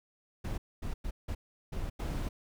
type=noise bursts at uneven times; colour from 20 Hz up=brown; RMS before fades=-35 dBFS; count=6; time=0.44-0.58 / 0.82-0.94 / 1.04-1.11 / 1.28-1.35 / 1.72-1.9 / 1.99-2.29 s; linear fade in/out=10 ms; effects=none